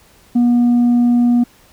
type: tone with tanh clipping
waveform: sine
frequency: 241 Hz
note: B3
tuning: 42 cents flat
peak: -10 dBFS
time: 0.35-1.44 s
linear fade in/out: 10 ms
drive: 2 dB
effects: pink hiss -49 dBFS RMS until 1.72 s